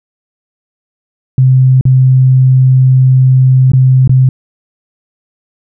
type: tone with dropouts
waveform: sine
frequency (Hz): 130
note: C3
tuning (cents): -11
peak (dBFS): -3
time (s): 1.38-4.29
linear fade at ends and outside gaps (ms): 2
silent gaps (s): 1.811-1.853 / 3.718-3.734 / 4.076-4.094
effects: none